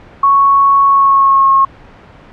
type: tone with pitch glide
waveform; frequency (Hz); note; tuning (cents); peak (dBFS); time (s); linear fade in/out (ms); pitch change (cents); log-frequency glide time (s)
sine; 1108 to 1084.6; C#6 to C#6; -1 to -38; -5; 0.23-1.65; 5; -37; 0.85-1.5
effects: pink hiss -38 dBFS RMS until 2.32 s + low-pass 2000 Hz 12 dB/octave